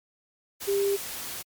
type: tone in noise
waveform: sine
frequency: 398.4 Hz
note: G4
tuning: 28 cents sharp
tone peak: -22 dBFS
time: 0.67-0.97 s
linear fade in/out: 20 ms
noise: white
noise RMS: -36 dBFS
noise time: 0.6-1.43 s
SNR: +11 dB
effects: MP3 96 kbps